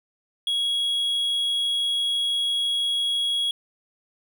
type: tone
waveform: triangle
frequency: 3322 Hz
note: G#7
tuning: in tune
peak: -20 dBFS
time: 0.47-3.51 s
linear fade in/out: 2 ms
effects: none